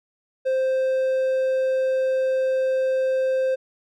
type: tone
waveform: triangle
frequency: 523.3 Hz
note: C5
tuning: in tune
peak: -17 dBFS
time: 0.45-3.56 s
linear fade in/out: 20 ms
effects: none